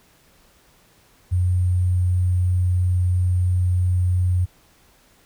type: tone with sample-and-hold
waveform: sine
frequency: 90.3 Hz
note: F#2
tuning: 42 cents flat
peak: -16 dBFS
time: 1.31-4.46 s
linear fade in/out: 20 ms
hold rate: 8820 Hz
effects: pink hiss -56 dBFS RMS until 5.25 s